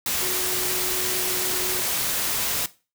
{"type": "tone in noise", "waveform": "sine", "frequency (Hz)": 367.4, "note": "F#4", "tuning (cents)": -12, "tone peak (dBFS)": -32, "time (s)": [0.22, 1.81], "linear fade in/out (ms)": 2, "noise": "white", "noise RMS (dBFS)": -25, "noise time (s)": [0.06, 2.66], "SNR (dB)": -10, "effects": ["noise-tail reverb RT60 0.3 s tail -17 dB re dry"]}